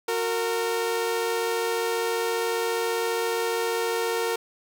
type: tone pair together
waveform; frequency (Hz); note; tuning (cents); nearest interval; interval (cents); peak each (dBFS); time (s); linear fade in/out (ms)
sawtooth; 364.9 / 459.7; F#4 / A#4; -24 / -24; major third; 400; -27 / -21; 0.08-4.36; 5
effects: none